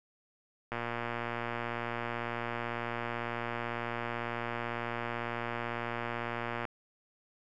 click train, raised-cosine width 0.5 ms, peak -20 dBFS, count 701, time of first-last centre 0.72-6.652 s, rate 118 Hz, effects none

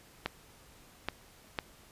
clicks, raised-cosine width 0.3 ms, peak -15 dBFS, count 3, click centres 0.26 / 1.086 / 1.588 s, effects pink hiss -58 dBFS RMS until 1.91 s + resampled to 32000 Hz

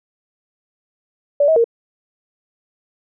sine tone with pitch steps, 576 / 639 / 463.9 Hz, D5 / D#5 / A#4, -34 / +46 / -8 cents, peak -10 dBFS, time 1.4-1.643 s, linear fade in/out 5 ms, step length 81 ms, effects none

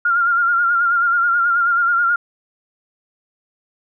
sine tone with vibrato, 1396.9 Hz, F6, in tune, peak -13 dBFS, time 0.05-2.16 s, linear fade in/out 5 ms, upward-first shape sine, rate 9.3 Hz, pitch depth 47 cents each way, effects none

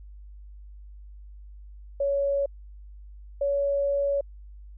sine tone pair in turn, 560 / 562.8 Hz, C#5 / C#5, +18 / +26 cents, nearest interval unison, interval 8 cents, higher second, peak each -22 dBFS, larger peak neither, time 2-2.46 / 3.41-4.21 s, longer second, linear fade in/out 5 ms, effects added 50 Hz sine -42 dBFS peak until 4.77 s

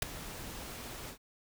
pink noise with ADSR envelope, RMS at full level -25 dBFS, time 0.02-1.18 s, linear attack 4 ms, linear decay 8 ms, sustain -19 dB, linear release 88 ms, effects none

